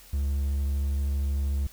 triangle tone with vibrato, 69.9 Hz, C#2, 15 cents sharp, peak -22 dBFS, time 0.13-1.67 s, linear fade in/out 5 ms, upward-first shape triangle, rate 13 Hz, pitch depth 14 cents each way, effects added 44 Hz sine -54 dBFS peak until 1.72 s + white hiss -52 dBFS RMS until 1.72 s

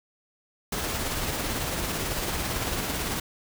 pink noise with tremolo, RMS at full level -28 dBFS, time 0.72-3.2 s, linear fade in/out 5 ms, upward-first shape triangle, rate 18 Hz, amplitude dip 35%, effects none

